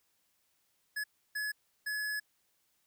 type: tone bursts at uneven times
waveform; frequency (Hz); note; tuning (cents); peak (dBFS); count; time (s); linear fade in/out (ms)
square; 1699; G#6; +39; -34; 3; 0.96-1.04 / 1.35-1.52 / 1.86-2.2; 10
effects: white hiss -75 dBFS RMS until 2.86 s